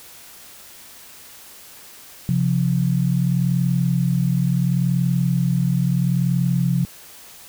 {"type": "tone pair together", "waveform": "sine", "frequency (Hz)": [133.8, 174.52], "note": ["C3", "F3"], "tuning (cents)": [39, -1], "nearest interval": "perfect fourth", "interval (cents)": 460, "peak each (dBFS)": -19, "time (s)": [2.29, 6.85], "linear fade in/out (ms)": 0, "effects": ["white hiss -43 dBFS RMS until 7.48 s"]}